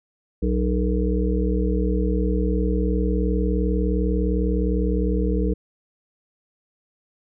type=harmonic tone with a mistuned harmonic; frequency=61.4 Hz; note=B1; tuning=9 cents flat; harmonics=1 / 3 / 5 / 7 / 8; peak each=-21 / -25 / -27 / -29 / -29 dBFS; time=0.42-5.54 s; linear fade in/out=10 ms; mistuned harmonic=8; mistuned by=-78 cents; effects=none